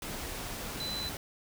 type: tone in noise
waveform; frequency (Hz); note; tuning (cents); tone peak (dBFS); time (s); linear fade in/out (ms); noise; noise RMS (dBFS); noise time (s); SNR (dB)
sine; 4010; B7; +26; -35; 0.8-1.09; 2; pink; -39; 0.02-1.17; +1
effects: none